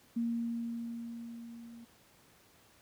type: tone with level ramp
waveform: sine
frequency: 233.1 Hz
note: A#3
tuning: in tune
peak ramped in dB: -29 to -48 dBFS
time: 0.16-1.85 s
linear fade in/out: 10 ms
effects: pink hiss -63 dBFS RMS until 2.81 s + high-pass 80 Hz 12 dB/octave